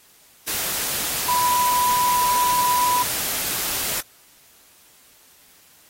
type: tone in noise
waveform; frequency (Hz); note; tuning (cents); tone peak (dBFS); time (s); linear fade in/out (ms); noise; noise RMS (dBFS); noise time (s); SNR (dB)
sine; 987.8; B5; 0; -17; 1.28-3.03; 10; white; -25; 0.47-4.01; +5
effects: white hiss -53 dBFS RMS until 5.89 s + AAC 48 kbps